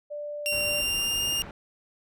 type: tone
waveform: sine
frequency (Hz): 589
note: D5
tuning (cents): +5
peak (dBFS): -32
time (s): 0.1-0.82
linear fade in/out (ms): 20
type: tone with pitch glide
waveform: sawtooth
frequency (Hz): 2764 to 2814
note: F7 to F7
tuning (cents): -19 to +12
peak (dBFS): -22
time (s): 0.46-1.42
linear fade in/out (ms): 0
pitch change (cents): +31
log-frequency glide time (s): 0.56-1.24
type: low-pass noise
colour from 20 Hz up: pink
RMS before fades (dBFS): -41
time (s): 0.52-1.51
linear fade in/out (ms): 2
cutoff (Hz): 1900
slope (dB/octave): 12
effects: none